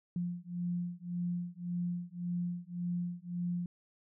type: beating tone pair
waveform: sine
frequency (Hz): 174.61 / 176.41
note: F3 / F3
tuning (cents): 0 / +18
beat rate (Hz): 1.8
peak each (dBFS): -37 / -37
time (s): 0.16-3.66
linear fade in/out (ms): 2
effects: none